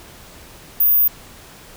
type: tone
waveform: sine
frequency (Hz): 14917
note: A#9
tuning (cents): 0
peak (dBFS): -11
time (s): 0.8-1.08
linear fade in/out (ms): 5
effects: pink hiss -42 dBFS RMS until 1.76 s